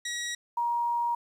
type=tone pair in turn; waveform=15% pulse / sine; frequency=1910 / 946.8 Hz; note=A#6 / A#5; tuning=+42 / +27 cents; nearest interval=octave; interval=1215 cents; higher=first; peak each=-25 dBFS; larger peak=neither; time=0.05-0.35 / 0.57-1.15 s; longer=second; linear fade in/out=5 ms; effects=low-pass 11000 Hz 12 dB/octave + 10-bit